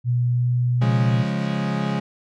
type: tone with pitch glide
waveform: sine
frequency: 122 to 122.85 Hz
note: B2 to B2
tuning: -21 to -9 cents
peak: -17 dBFS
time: 0.04-1.25 s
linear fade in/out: 50 ms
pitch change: +12 cents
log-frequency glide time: 0.31-0.47 s
type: chord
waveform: 40% pulse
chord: Db major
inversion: none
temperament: equal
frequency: 138.59 / 174.61 / 207.7 Hz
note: Db3 / F3 / Ab3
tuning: 0 / 0 / 0 cents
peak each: -25 / -26 / -24 dBFS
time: 0.81-2 s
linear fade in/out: 10 ms
effects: low-pass 4000 Hz 12 dB/octave